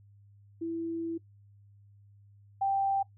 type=tone pair in turn; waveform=sine; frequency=331.5 / 784.8 Hz; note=E4 / G5; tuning=+10 / +2 cents; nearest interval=octave + minor third; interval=1492 cents; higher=second; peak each=-31 / -25 dBFS; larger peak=second; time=0.61-1.18 / 2.61-3.03 s; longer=first; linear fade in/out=10 ms; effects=noise-tail reverb RT60 0.1 s tail -19 dB re dry + added 101 Hz sine -55 dBFS peak until 3.17 s